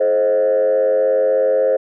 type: tone with frequency modulation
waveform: sine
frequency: 528 Hz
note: C5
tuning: 16 cents sharp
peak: -11 dBFS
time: 0-1.77 s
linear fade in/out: 10 ms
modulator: 96.5 Hz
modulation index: 0.82
effects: tanh soft clip ceiling -9 dBFS